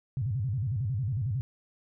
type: tone with vibrato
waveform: sine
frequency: 115.8 Hz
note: A#2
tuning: 11 cents flat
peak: -27 dBFS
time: 0.17-1.41 s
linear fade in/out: 0 ms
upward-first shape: square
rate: 11 Hz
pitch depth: 250 cents each way
effects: none